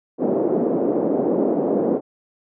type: band-pass noise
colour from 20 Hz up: white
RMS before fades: -20 dBFS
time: 0.18-2.01 s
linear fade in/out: 50 ms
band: 220 to 510 Hz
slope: 24 dB/octave
effects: none